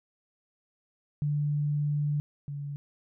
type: tone pair in turn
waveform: sine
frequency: 147 / 143.23 Hz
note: D3 / D3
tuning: +2 / -43 cents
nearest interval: unison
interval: 45 cents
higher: first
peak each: -25 / -33 dBFS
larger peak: first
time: 1.22-2.2 / 2.48-2.76 s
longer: first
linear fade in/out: 0 ms
effects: none